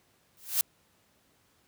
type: noise with exponential growth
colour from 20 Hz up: blue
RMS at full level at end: -22 dBFS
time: 0.37-0.61 s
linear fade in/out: 1 ms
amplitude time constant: 52 ms
effects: pink hiss -67 dBFS RMS until 1.67 s + high-pass 80 Hz 12 dB/octave